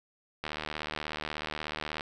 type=click train; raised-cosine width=0.3 ms; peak=-18 dBFS; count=121; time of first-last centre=0.44-2.009 s; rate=76.5 Hz; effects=none